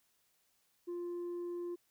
sine tone, 349.2 Hz, F4, in tune, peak -35 dBFS, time 0.87-1.76 s, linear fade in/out 20 ms, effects tanh soft clip ceiling -37 dBFS + white hiss -75 dBFS RMS until 1.9 s

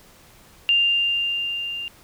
sine tone with level ramp, 2794 Hz, F7, in tune, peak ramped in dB -14 to -28 dBFS, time 0.69-1.88 s, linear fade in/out 0 ms, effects pink hiss -51 dBFS RMS until 2.03 s

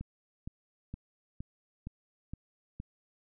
click train, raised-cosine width 5 ms, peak -27 dBFS, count 7, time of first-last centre 0.01-2.801 s, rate 2.15 Hz, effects none

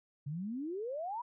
sine exponential sweep, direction up, 136 to 997 Hz, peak -36 dBFS, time 0.26-1.22 s, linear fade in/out 10 ms, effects none

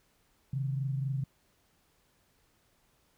sine tone pair together, 133.86 / 158 Hz, C3 / D#3, +40 / +27 cents, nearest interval minor third, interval 287 cents, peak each -30 / -39 dBFS, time 0.53-1.24 s, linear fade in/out 5 ms, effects pink hiss -70 dBFS RMS until 3.17 s

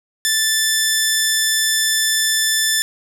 10% pulse tone, 1759 Hz, A6, 1 cent flat, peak -6 dBFS, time 0.25-2.82 s, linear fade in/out 0 ms, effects 8-bit

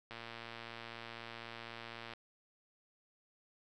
click train, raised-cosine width 0.3 ms, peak -30 dBFS, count 236, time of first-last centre 0.11-2.136 s, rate 116 Hz, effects none

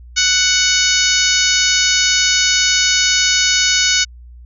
harmonic tone, 742 Hz, F#5, 5 cents sharp, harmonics 2 / 3 / 4 / 5 / 6 / 7 / 8 / 9, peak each -20 / -20 / -20 / -20 / -20 / -20 / -20 / -20 dBFS, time 0.16-4.05 s, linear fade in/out 20 ms, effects added 60 Hz sine -35 dBFS peak until 4.45 s

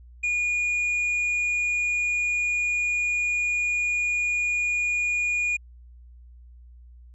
triangle tone with tanh clipping, 2440 Hz, D#7, 34 cents flat, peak -23 dBFS, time 0.23-5.57 s, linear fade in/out 10 ms, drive 8 dB, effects added 60 Hz sine -45 dBFS peak until 7.14 s + resampled to 24000 Hz

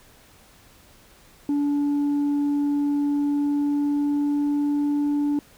sine tone with pitch glide, 288.3 to 290.6 Hz, D4 to D4, -32 to -18 cents, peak -17 dBFS, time 1.49-5.39 s, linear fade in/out 2 ms, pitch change +14 cents, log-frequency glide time 3.07-5.02 s, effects tanh soft clip ceiling -19 dBFS + pink hiss -53 dBFS RMS until 5.57 s

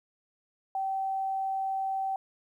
sine tone, 772 Hz, G5, 27 cents flat, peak -28 dBFS, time 0.75-2.16 s, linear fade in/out 2 ms, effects 11-bit

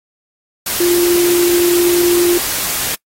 sine tone in noise, 349.2 Hz, F4, in tune, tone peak -10 dBFS, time 0.8-2.38 s, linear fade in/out 5 ms, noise white, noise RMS -19 dBFS, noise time 0.66-2.95 s, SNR +6 dB, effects noise-tail reverb RT60 0.1 s tail -25 dB re dry + AAC 48 kbps

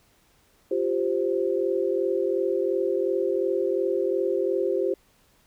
sine chord, F suspended second, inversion none, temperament equal, 349.2 / 392 / 523.3 Hz, F4 / G4 / C5, 0 / 0 / 0 cents, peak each -27 / -25 / -27 dBFS, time 0.71-4.94 s, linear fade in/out 5 ms, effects pink hiss -62 dBFS RMS until 5.46 s

